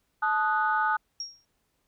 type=chord; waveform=sine; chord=D# diminished; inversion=second; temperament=equal with one note detuned; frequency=868.4 / 1244.5 / 1480 Hz; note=A5 / D#6 / F#6; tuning=-23 / 0 / 0 cents; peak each=-26 / -27 / -27 dBFS; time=0.22-0.97 s; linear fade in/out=10 ms
type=tone with exponential decay; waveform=sine; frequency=5588 Hz; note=F8; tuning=in tune; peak=-29 dBFS; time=1.2-1.45 s; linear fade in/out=2 ms; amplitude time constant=53 ms
effects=tanh soft clip ceiling -13 dBFS + pink hiss -74 dBFS RMS until 1.87 s